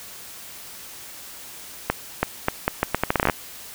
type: accelerating click train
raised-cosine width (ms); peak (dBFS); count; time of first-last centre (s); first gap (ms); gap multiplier
0.5; -3; 15; 1.9-3.298; 330; 0.77
effects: white hiss -40 dBFS RMS until 3.74 s